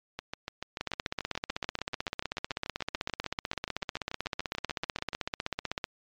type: two click trains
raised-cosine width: 0.2 ms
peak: -17 / -13 dBFS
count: 35 / 81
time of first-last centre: 0.19-5.132 / 0.81-5.841 s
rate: 6.88 / 15.9 Hz
effects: low-pass 5000 Hz 12 dB/octave + MP3 96 kbps